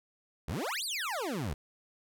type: exponential two-way sweep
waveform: 25% pulse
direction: up then down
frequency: 58.27 to 4985 to 62.7 Hz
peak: -29 dBFS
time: 0.48-1.54 s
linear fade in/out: 5 ms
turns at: 0.84 s
effects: none